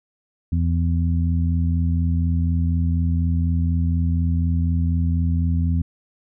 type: harmonic tone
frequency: 84.1 Hz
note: E2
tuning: 35 cents sharp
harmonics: 1 / 2 / 3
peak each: -18 / -24 / -28 dBFS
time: 0.52-5.82 s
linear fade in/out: 5 ms
effects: none